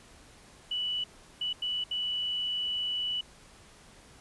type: tone bursts at uneven times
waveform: sine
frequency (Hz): 2960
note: F#7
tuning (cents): 0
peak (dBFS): -29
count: 4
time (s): 0.71-1.04 / 1.41-1.53 / 1.62-1.84 / 1.91-3.21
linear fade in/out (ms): 5
effects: pink hiss -55 dBFS RMS until 4.2 s + resampled to 24000 Hz